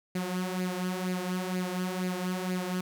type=tone with flanger; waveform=sawtooth; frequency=182.9 Hz; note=F#3; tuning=20 cents flat; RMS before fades=-32 dBFS; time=0.15-2.81 s; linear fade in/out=5 ms; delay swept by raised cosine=0.43 to 4.83 ms; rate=2.1 Hz; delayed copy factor=+0.6; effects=none